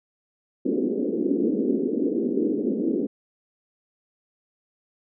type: band-pass noise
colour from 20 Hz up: pink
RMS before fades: -24 dBFS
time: 0.65-3.07 s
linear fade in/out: 10 ms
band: 220 to 440 Hz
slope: 48 dB/octave
effects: none